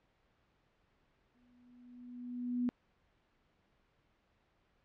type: tone with exponential growth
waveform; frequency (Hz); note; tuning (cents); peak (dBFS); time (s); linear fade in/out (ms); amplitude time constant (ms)
sine; 245.3; B3; -12; -29; 1.35-2.69; 0; 290
effects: pink hiss -74 dBFS RMS until 4.84 s + low-pass 3000 Hz 12 dB/octave